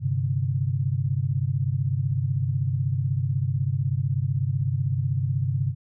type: chord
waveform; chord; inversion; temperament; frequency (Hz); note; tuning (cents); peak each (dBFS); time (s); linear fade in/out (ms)
sine; G suspended fourth; none; equal with one note detuned; 98.4 / 130.81 / 146.83; G2 / C3 / D3; +7 / 0 / 0; -27 / -24 / -29; 0-5.75; 50
effects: none